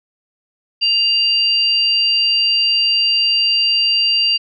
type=tone pair together; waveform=sine; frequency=2798 / 4709 Hz; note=F7 / D8; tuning=+3 / +4 cents; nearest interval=major sixth; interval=901 cents; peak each=-15 dBFS; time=0.81-4.38 s; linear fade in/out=20 ms; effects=none